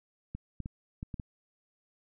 clicks, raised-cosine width 5 ms, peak -25 dBFS, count 6, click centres 0.35 / 0.603 / 0.659 / 1.029 / 1.142 / 1.198 s, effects none

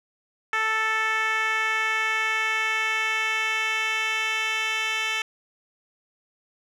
10% pulse tone with band-pass filter sweep, 440 Hz, A4, in tune, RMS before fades -25 dBFS, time 0.53-5.22 s, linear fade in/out 2 ms, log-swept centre 1700 to 3000 Hz, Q 1.6, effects none

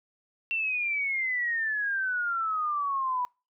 sine exponential sweep, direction down, 2721 to 979 Hz, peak -26 dBFS, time 0.51-3.25 s, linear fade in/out 0 ms, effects noise-tail reverb RT60 0.3 s tail -26 dB re dry

